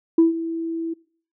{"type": "tone with ADSR envelope", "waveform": "sine", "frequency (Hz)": 329.5, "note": "E4", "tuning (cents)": -1, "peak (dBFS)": -8, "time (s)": [0.18, 0.94], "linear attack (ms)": 5, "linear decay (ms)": 140, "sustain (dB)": -16, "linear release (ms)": 11, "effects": ["noise-tail reverb RT60 0.5 s tail -23 dB re dry", "tanh soft clip ceiling -7 dBFS"]}